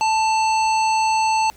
harmonic tone with a mistuned harmonic, 880 Hz, A5, in tune, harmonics 1 / 3 / 5 / 7 / 9, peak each -16 / -26 / -30 / -33 / -35 dBFS, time 0.01-1.5 s, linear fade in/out 0 ms, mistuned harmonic 3, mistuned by +20 cents, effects added 60 Hz sine -50 dBFS peak until 1.56 s + pink hiss -50 dBFS RMS until 1.56 s

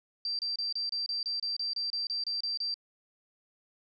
sine tone bursts, 4699 Hz, D8, in tune, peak -30 dBFS, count 15, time 0.25-2.742 s, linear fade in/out 2 ms, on 140 ms, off 28 ms, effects none

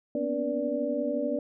sine tone cluster, 241 / 252.8 / 286.1 / 482.7 / 583 Hz, B3 / B3 / D4 / B4 / D5, -42 / +41 / -45 / -40 / -13 cents, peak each -37 / -34 / -32 / -34 / -30 dBFS, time 0.15-1.39 s, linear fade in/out 2 ms, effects none

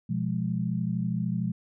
sine chord, F diminished, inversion second, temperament equal, 123.47 / 174.61 / 207.7 Hz, Cb3 / F3 / Ab3, 0 / 0 / 0 cents, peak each -31 / -29 / -31 dBFS, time 0.09-1.52 s, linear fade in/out 10 ms, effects none

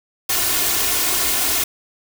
white noise with comb filter, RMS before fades -19 dBFS, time 0.29-1.64 s, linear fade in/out 5 ms, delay 2.8 ms, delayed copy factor +0.6, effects none

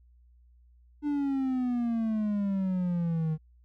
triangle exponential sweep, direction down, 297.1 to 154.6 Hz, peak -24 dBFS, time 1.02-3.38 s, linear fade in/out 50 ms, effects added 60 Hz sine -56 dBFS peak until 3.64 s

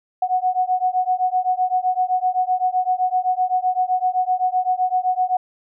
sine beating tone pair, 733 / 740.8 Hz, F#5 / F#5, -16 / +2 cents, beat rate 7.8 Hz, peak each -20 dBFS, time 0.22-5.37 s, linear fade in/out 5 ms, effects none

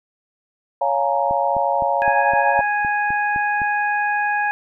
sine chord, Bb minor seventh, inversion first, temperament just, 559.4 / 699.2 / 839.1 / 932.3 Hz, Db5 / F5 / Ab5 / Bb5, +16 / +2 / +18 / 0 cents, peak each -22 dBFS, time 0.81-2.61 s, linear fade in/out 5 ms
click train, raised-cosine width 3 ms, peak -20 dBFS, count 10, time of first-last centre 1.31-3.618 s, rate 3.9 Hz
harmonic tone, 829 Hz, G#5, 3 cents flat, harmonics 1 / 2 / 3, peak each -20 / -21 / -29 dBFS, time 2.02-4.51 s, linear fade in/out 0 ms
effects none

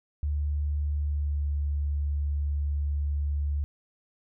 sine tone with pitch glide, 73.4 to 72.43 Hz, D2 to D2, 0 to -23 cents, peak -25 dBFS, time 0.23-3.64 s, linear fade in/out 0 ms, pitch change -23 cents, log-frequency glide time 1-1.48 s, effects none

